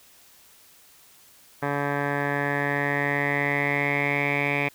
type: tone with low-pass filter sweep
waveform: 10% pulse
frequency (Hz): 142.9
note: D3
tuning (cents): -47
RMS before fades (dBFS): -25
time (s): 1.62-4.69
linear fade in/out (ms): 10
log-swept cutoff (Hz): 1500 to 2400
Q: 7.3
effects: white hiss -54 dBFS RMS until 4.74 s